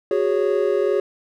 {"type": "chord", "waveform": "triangle", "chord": "F# suspended second", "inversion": "none", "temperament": "equal with one note detuned", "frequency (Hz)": [370, 412, 554.4], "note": ["F#4", "G#4", "C#5"], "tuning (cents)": [0, -14, 0], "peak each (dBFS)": [-20, -18, -21], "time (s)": [0.11, 1], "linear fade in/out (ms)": 2, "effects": []}